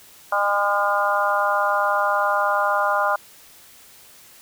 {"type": "harmonic tone with a mistuned harmonic", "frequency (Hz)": 202.6, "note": "G#3", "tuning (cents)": -43, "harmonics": [3, 4, 5, 6, 7], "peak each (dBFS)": [-24, -24, -24, -24, -24], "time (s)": [0.32, 3.16], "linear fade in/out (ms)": 5, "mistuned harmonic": 5, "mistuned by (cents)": 16, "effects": ["white hiss -48 dBFS RMS until 4.41 s"]}